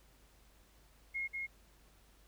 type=tone with echo; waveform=sine; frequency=2153 Hz; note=C7; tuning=49 cents sharp; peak=-35 dBFS; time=1.14-1.28 s; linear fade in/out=20 ms; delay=190 ms; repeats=1; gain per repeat=-2 dB; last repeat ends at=1.47 s; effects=added 50 Hz sine -64 dBFS peak until 2.27 s + pink hiss -67 dBFS RMS until 2.27 s